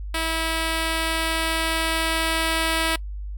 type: tone with level ramp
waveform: 5% pulse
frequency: 324.7 Hz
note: E4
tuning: 26 cents flat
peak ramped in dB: -12 to -9 dBFS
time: 0.14-2.96 s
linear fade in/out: 5 ms
effects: noise-tail reverb RT60 0.1 s tail -23 dB re dry + added 50 Hz sine -29 dBFS peak until 3.37 s